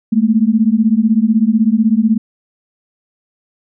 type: beating tone pair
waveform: sine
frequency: 212.8 / 228.8 Hz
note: G#3 / A#3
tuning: +42 / -32 cents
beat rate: 16 Hz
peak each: -12 dBFS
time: 0.12-2.18 s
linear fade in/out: 10 ms
effects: none